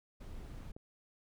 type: noise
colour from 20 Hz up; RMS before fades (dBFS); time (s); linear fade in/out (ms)
brown; -46; 0.2-0.72; 10
type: click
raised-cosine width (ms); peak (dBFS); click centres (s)
2; -35; 0.765
effects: none